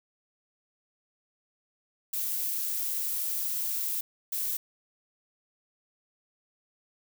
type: noise bursts at uneven times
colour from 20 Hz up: violet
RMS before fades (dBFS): -31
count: 2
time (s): 2.13-4.01 / 4.32-4.57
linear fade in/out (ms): 5
effects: none